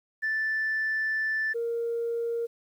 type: tone pair in turn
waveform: sine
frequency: 1760 / 466.2 Hz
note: A6 / A#4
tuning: 0 / 0 cents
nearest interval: octave + major seventh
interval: 2300 cents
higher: first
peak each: -24 / -26 dBFS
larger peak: first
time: 0.22-1.54 / 1.54-2.47 s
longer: first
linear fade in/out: 20 ms
effects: tanh soft clip ceiling -22 dBFS + 10-bit